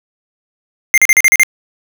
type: tone bursts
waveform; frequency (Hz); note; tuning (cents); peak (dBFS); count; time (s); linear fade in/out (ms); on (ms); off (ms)
square; 2100; C7; +6; -5; 7; 0.94-1.433; 0; 37; 39
effects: none